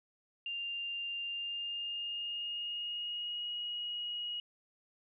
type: tone with pitch glide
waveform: sine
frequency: 2794 to 2894 Hz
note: F7 to F#7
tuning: 0 to -39 cents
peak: -36 dBFS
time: 0.46-4.4 s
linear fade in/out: 2 ms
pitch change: +61 cents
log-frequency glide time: 1.26-3.49 s
effects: none